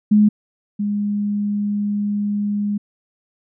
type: tone pair in turn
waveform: sine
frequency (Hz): 210 / 205.6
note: G#3 / G#3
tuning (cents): +19 / -17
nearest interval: unison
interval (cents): 36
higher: first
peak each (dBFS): -9 / -18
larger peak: first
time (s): 0.11-0.29 / 0.79-2.78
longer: second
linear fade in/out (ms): 10
effects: none